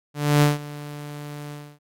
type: tone with ADSR envelope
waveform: sawtooth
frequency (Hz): 146.83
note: D3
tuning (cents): 0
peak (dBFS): -9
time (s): 0.14-1.79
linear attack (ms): 280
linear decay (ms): 160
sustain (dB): -20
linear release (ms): 280
effects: AAC 64 kbps